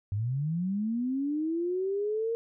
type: linear sweep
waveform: sine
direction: up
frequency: 96 to 464.7 Hz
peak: -27 dBFS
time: 0.12-2.35 s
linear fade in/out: 0 ms
effects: none